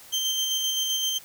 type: tone with tremolo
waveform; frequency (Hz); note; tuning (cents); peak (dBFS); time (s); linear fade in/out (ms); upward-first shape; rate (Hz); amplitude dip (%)
30% pulse; 3136; G7; 0; -20; 0.12-1.19; 20; square; 7.7; 25
effects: white hiss -48 dBFS RMS until 1.24 s